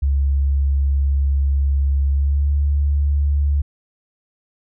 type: tone with pitch glide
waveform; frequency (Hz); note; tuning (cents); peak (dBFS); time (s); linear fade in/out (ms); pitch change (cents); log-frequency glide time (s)
sine; 69.3 to 71.7; C#2 to D2; 0 to -41; -14; 0.02-3.62; 10; +59; 2.11-2.5
effects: none